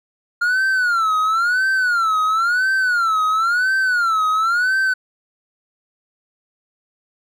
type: tone with vibrato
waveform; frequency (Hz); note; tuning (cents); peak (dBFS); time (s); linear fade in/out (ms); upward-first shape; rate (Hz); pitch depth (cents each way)
triangle; 1400; F6; +4; -13; 0.41-4.94; 10; sine; 0.97; 180
effects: none